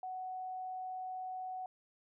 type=tone; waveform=sine; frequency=744 Hz; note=F#5; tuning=9 cents sharp; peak=-39 dBFS; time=0.03-1.66 s; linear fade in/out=2 ms; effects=none